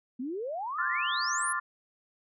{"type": "exponential sweep", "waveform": "sine", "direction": "up", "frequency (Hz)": [237.1, 11090], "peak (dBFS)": -32, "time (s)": [0.19, 1.53], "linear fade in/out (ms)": 10}
{"type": "chord", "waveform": "sine", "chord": "D minor seventh", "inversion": "third", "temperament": "equal", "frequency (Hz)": [1046.5, 1174.7, 1396.9, 1760], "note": ["C6", "D6", "F6", "A6"], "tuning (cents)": [0, 0, 0, 0], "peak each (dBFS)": -34, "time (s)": [0.78, 1.6], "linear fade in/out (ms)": 10}
{"effects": []}